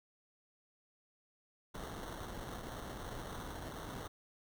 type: noise with sample-and-hold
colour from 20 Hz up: pink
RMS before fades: -45 dBFS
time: 1.74-4.08 s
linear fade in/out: 10 ms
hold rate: 2450 Hz
effects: none